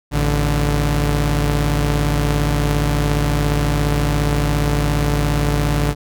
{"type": "tone pair together", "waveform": "sawtooth", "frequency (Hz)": [54.4, 145.9], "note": ["A1", "D3"], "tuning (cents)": [-19, -11], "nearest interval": "octave + perfect fourth", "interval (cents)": 1708, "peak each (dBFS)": -14, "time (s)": [0.11, 5.95], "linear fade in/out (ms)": 50, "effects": []}